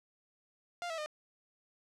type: tone with pitch steps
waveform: sawtooth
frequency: 698.5 / 651.7 / 608.1 Hz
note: F5 / E5 / D#5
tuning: 0 / -20 / -40 cents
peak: -33 dBFS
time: 0.82-1.06 s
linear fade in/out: 0 ms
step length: 80 ms
effects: low-pass 7000 Hz 12 dB/octave